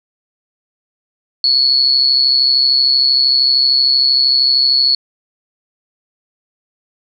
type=tone with amplitude modulation; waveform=sine; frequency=4393 Hz; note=C#8; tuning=16 cents flat; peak=-6 dBFS; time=1.44-4.95 s; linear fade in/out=2 ms; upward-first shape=sine; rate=133 Hz; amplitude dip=70%; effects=none